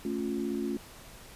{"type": "chord", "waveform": "sine", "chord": "A augmented", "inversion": "none", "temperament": "equal with one note detuned", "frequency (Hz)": [220, 277.2, 351.9], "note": ["A3", "C#4", "E#4"], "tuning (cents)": [0, 0, 13], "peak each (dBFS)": -34, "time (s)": [0.05, 0.77], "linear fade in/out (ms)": 2, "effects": ["pink hiss -50 dBFS RMS until 1.35 s", "resampled to 32000 Hz"]}